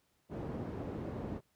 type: low-pass noise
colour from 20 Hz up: white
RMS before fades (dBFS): -40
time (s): 0.29-1.41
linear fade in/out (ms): 50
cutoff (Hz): 360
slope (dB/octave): 12
effects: pink hiss -75 dBFS RMS until 1.55 s + high-pass 60 Hz 12 dB/octave